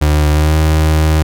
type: tone with pitch glide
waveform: 35% pulse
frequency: 75.3 to 77.96 Hz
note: D2 to D#2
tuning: +44 to +4 cents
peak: -7 dBFS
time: 0.01-1.23 s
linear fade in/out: 10 ms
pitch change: +60 cents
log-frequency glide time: 0.31-0.54 s
effects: none